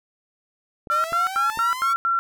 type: clicks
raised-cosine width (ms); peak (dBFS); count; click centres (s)
2; -25; 3; 0.872 / 1.123 / 1.574
type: exponential sweep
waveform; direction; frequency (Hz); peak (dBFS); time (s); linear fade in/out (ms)
sawtooth; up; 587.3 to 1139; -25; 0.9-1.94; 20
type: tone bursts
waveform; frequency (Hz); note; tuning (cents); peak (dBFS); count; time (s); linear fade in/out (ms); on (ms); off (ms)
sine; 1362; F6; -44; -18; 6; 0.9-2.19; 0; 140; 90
effects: none